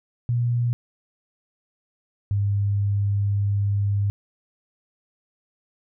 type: tone pair in turn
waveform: sine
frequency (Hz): 120 / 100.94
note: B2 / G#2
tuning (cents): -49 / -49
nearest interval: minor third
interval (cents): 300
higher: first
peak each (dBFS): -19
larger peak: neither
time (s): 0.29-0.73 / 2.31-4.1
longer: second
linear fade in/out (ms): 0
effects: none